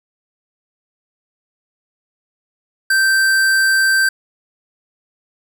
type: tone with hard clipping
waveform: sine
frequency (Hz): 1561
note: G6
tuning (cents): -8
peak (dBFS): -13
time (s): 2.9-4.09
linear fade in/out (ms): 5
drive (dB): 16
effects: none